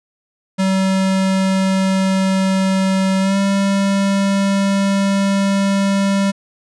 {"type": "tone with pitch glide", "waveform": "square", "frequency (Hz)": [190.9, 196.95], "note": ["G3", "G3"], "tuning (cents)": [-46, 8], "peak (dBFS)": -14, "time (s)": [0.58, 6.32], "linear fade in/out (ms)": 20, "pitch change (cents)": 54, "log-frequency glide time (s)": [3.2, 3.37], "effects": ["resampled to 22050 Hz"]}